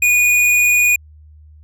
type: tone with vibrato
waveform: square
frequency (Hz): 2455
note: D#7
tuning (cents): -24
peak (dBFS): -11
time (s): 0.02-0.96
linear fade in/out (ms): 5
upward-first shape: sine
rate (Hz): 20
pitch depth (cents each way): 10
effects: added 76 Hz sine -40 dBFS peak until 1.63 s